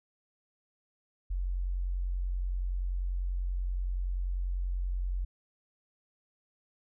sine tone, 45.19 Hz, F#1, 40 cents flat, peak -29 dBFS, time 1.3-5.25 s, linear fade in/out 10 ms, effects none

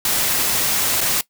white noise with dropouts, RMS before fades -19 dBFS, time 0.05-1.21 s, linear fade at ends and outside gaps 2 ms, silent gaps 1.007-1.012 s, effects noise-tail reverb RT60 0.1 s tail -19 dB re dry

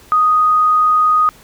sine tone, 1244.5 Hz, D#6, in tune, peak -9 dBFS, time 0.12-1.29 s, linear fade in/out 0 ms, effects pink hiss -44 dBFS RMS until 1.43 s

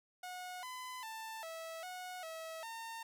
sawtooth tone with pitch steps, 728 / 1011 / 888 / 652 / 731 / 647 / 910 Hz, F#5 / B5 / A5 / E5 / F#5 / E5 / A#5, -28 / +40 / +16 / -19 / -21 / -32 / -42 cents, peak -40 dBFS, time 0.23-3.03 s, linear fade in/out 5 ms, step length 400 ms, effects none

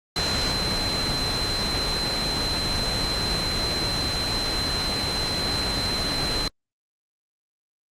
sine tone in noise, 4080 Hz, C8, 44 cents flat, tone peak -25 dBFS, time 0.16-6.48 s, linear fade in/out 2 ms, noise pink, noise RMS -26 dBFS, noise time 0.16-6.48 s, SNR -2 dB, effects low-pass 8000 Hz 12 dB/octave + Opus 48 kbps

